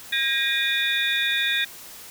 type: tone cluster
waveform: sine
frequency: 1617 / 1881 / 2436 / 3486 / 3714 Hz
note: G#6 / A#6 / D#7 / A7 / A#7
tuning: -47 / +15 / -37 / -17 / -7 cents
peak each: -27 dBFS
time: 0.12-1.65 s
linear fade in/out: 10 ms
effects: white hiss -42 dBFS RMS until 2.1 s